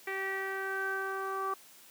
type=tone with low-pass filter sweep; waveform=sawtooth; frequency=386.6 Hz; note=G4; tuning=24 cents flat; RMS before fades=-35 dBFS; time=0.07-1.54 s; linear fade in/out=5 ms; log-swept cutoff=2100 to 1200 Hz; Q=8.2; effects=white hiss -56 dBFS RMS until 1.9 s + high-pass 150 Hz 12 dB/octave